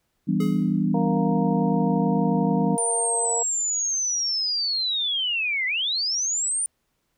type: chord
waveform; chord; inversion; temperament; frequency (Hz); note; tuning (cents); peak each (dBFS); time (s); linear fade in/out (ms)
sine; E minor seventh; none; equal; 164.81 / 196 / 246.9 / 293.7; E3 / G3 / B3 / D4; 0 / 0 / 0 / 0; -25 / -23 / -26 / -28; 0.27-2.77; 20
type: tone with exponential decay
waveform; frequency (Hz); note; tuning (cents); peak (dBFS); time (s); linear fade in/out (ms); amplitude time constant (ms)
square; 422.3; G#4; +29; -28; 0.4-0.86; 5; 100
type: harmonic tone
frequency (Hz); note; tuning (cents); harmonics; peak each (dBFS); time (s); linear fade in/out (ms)
233.1; A#3; 0; 2 / 3 / 4; -28 / -30 / -31; 0.94-3.43; 5
type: linear two-way sweep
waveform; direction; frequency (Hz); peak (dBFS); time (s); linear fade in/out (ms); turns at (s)
sine; down then up; 9260 to 1975.5 to 9260; -22; 2.78-6.66; 0; 5.66
effects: pink hiss -73 dBFS RMS until 7.17 s